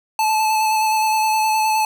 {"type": "tone with vibrato", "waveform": "square", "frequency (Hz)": 870, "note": "A5", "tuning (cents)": -20, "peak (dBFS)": -16, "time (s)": [0.19, 1.85], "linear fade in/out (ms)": 2, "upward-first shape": "square", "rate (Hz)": 9.6, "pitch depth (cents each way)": 14, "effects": []}